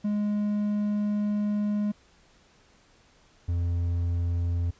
triangle tone pair in turn, 207.7 / 86.22 Hz, G#3 / F2, 0 / -22 cents, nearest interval octave + minor third, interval 1522 cents, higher first, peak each -22 dBFS, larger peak neither, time 0.04-1.92 / 3.48-4.71 s, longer first, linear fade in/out 10 ms, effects pink hiss -60 dBFS RMS until 4.79 s + resampled to 16000 Hz

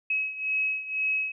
sine beating tone pair, 2559 / 2561 Hz, D#7 / D#7, +48 / +49 cents, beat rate 2 Hz, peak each -27 / -31 dBFS, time 0.1-1.32 s, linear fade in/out 5 ms, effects none

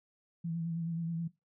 sine tone with vibrato, 166.5 Hz, E3, 18 cents sharp, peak -33 dBFS, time 0.44-1.28 s, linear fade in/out 10 ms, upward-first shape sine, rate 9.4 Hz, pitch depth 39 cents each way, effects noise-tail reverb RT60 0.2 s tail -17 dB re dry

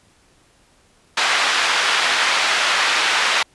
pink band-pass noise, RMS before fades -18 dBFS, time 1.17-3.43 s, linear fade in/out 5 ms, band 1200 to 3900 Hz, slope 12 dB/octave, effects pink hiss -56 dBFS RMS until 3.54 s + resampled to 24000 Hz

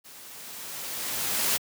white noise with level ramp, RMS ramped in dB -48 to -24 dBFS, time 0.04-1.58 s, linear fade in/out 20 ms, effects high-pass 100 Hz 12 dB/octave

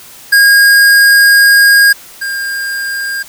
square tone pair in turn, 1629 / 1607.5 Hz, G#6 / G6, -34 / +43 cents, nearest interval unison, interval 23 cents, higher first, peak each -4 / -16 dBFS, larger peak first, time 0.32-1.93 / 2.21-3.23 s, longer first, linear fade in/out 10 ms, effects white hiss -35 dBFS RMS until 3.28 s

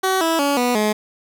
15% pulse tone with pitch steps, 378.4 / 327.5 / 283.5 / 245.4 / 212.4 Hz, F#4 / E4 / C#4 / B3 / G#3, +39 / -11 / +39 / -11 / +39 cents, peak -10 dBFS, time 0.03-0.93 s, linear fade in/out 10 ms, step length 180 ms, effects none

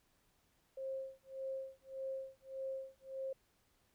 sine tone with tremolo, 533 Hz, C5, 32 cents sharp, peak -38 dBFS, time 0.77-3.33 s, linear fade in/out 5 ms, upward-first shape sine, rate 1.7 Hz, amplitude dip 100%, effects pink hiss -75 dBFS RMS until 3.94 s

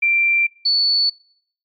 sine tone pair in turn, 2359 / 4453 Hz, D7 / C#8, +7 / +7 cents, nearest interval major seventh, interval 1100 cents, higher second, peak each -13 dBFS, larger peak neither, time 0.02-0.47 / 0.65-1.1 s, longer neither, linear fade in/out 10 ms, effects noise-tail reverb RT60 0.7 s tail -26 dB re dry + MP3 48 kbps

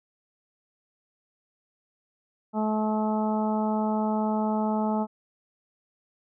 harmonic tone, 215.5 Hz, A3, 36 cents flat, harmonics 1 / 2 / 3 / 4 / 5 / 6, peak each -25 / -34 / -32 / -30 / -41 / -40 dBFS, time 2.53-5.07 s, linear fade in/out 50 ms, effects none

